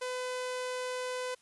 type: tone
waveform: sawtooth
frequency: 504 Hz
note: B4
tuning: 35 cents sharp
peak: -30 dBFS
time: 0.01-1.35 s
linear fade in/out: 10 ms
effects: white hiss -65 dBFS RMS until 1.41 s + resampled to 24000 Hz